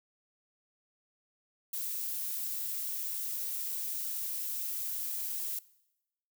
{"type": "noise", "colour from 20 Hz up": "violet", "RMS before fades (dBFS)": -36, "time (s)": [1.73, 5.59], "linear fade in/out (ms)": 5, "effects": ["noise-tail reverb RT60 0.9 s tail -21 dB re dry"]}